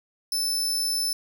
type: tone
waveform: sawtooth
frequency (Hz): 5274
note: E8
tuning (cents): 0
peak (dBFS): -21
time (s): 0.32-1.13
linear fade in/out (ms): 2
effects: none